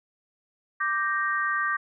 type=chord; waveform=sine; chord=G minor; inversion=second; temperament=equal; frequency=1174.7 / 1568 / 1864.7 Hz; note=D6 / G6 / Bb6; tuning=0 / 0 / 0 cents; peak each=-27 / -28 / -29 dBFS; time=0.8-1.77 s; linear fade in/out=10 ms; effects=none